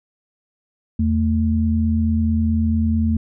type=tone pair together; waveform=sine; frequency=82.41 / 222.7 Hz; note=E2 / A3; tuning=0 / +21 cents; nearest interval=octave + perfect fourth; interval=1721 cents; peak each=-18 dBFS; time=0.99-3.17 s; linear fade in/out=5 ms; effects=none